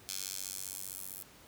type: tone with high-pass filter sweep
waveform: 10% pulse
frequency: 95.4 Hz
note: G2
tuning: 47 cents flat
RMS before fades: -42 dBFS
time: 0.09-1.23 s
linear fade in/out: 0 ms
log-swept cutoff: 5000 to 12000 Hz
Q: 1.1
effects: pink hiss -57 dBFS RMS until 1.47 s + high-pass 60 Hz 12 dB/octave